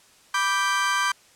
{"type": "chord", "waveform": "35% pulse", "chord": "G major", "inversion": "first", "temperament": "equal", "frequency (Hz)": [987.8, 1174.7, 1568], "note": ["B5", "D6", "G6"], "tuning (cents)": [0, 0, 0], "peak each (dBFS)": [-26, -23, -23], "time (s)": [0.34, 1.12], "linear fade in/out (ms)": 5, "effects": ["white hiss -55 dBFS RMS until 1.35 s", "low-pass 9000 Hz 12 dB/octave"]}